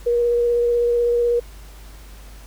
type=tone with vibrato; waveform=sine; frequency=476.8 Hz; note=A#4; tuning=39 cents sharp; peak=-15 dBFS; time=0.06-1.4 s; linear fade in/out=10 ms; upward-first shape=square; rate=16 Hz; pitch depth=9 cents each way; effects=added 50 Hz sine -38 dBFS peak until 2.46 s + pink hiss -47 dBFS RMS until 2.46 s